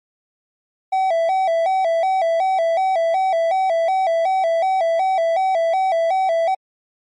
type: tone with vibrato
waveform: triangle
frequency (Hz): 710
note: F5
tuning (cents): +28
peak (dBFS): -13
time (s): 0.92-6.55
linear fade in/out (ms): 10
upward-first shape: square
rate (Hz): 2.7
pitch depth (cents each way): 120
effects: MP3 48 kbps